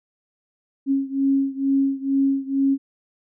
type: beating tone pair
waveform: sine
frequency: 272.3 / 274.5 Hz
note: C#4 / C#4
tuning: -31 / -17 cents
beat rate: 2.2 Hz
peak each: -20 / -22 dBFS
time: 0.86-2.78 s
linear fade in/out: 50 ms
effects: none